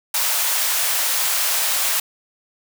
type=high-pass noise; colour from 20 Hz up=white; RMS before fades=-20 dBFS; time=0.14-2 s; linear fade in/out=5 ms; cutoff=590 Hz; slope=24 dB/octave; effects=none